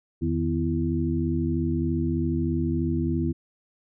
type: harmonic tone with a mistuned harmonic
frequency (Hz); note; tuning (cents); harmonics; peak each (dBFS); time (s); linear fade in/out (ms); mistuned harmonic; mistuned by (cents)
83.2; E2; +17; 1 / 2 / 3 / 4; -28 / -28 / -28 / -28; 0.21-3.33; 20; 2; -120
effects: none